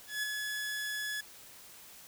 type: tone with ADSR envelope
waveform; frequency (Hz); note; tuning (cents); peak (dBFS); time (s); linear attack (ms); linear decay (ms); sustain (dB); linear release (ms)
sawtooth; 1700; G#6; +40; -27; 0.07-1.21; 160; 10; -4; 8
effects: white hiss -53 dBFS RMS until 2.07 s